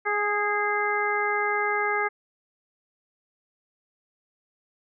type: harmonic tone with a mistuned harmonic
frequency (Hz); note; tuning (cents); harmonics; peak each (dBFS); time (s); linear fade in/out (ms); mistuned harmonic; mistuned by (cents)
415.3; G#4; 0; 1 / 2 / 3 / 4 / 5; -29 / -29 / -29 / -29 / -29; 0.05-2.09; 20; 4; -24
effects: none